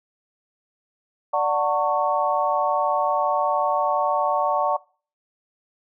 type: chord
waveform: sine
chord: D major seventh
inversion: none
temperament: equal with one note detuned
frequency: 587.3 / 740 / 898.5 / 1108.7 Hz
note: D5 / F#5 / A5 / C#6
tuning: 0 / 0 / +36 / 0 cents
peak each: -24 dBFS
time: 1.33-4.77 s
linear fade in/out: 10 ms
effects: noise-tail reverb RT60 0.4 s tail -22 dB re dry